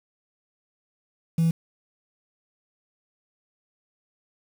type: tone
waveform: sine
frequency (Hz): 164.81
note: E3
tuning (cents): 0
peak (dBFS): -16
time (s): 1.38-1.51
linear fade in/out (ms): 5
effects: tanh soft clip ceiling -16 dBFS + 7-bit